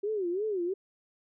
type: tone with vibrato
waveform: sine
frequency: 387.5 Hz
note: G4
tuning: 20 cents flat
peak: -28 dBFS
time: 0.03-0.74 s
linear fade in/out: 10 ms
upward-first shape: sine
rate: 2.9 Hz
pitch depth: 210 cents each way
effects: none